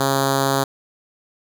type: tone with notch filter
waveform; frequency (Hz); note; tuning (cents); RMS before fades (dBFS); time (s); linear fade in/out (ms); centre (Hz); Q
5% pulse; 136.5; C#3; -26; -19; 0-0.64; 5; 2100; 1.3
effects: none